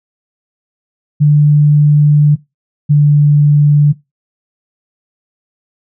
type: tone pair in turn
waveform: sine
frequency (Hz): 148 / 146.81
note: D3 / D3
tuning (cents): +14 / 0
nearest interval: unison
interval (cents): 14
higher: first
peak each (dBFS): -4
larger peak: neither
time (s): 1.2-2.36 / 2.89-3.93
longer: first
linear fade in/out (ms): 20
effects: noise-tail reverb RT60 0.2 s tail -19 dB re dry